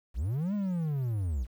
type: linear two-way sweep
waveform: triangle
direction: up then down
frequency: 45.42 to 210.7 to 53.4 Hz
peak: -26 dBFS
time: 0.14-1.47 s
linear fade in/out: 50 ms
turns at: 0.54 s
effects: 10-bit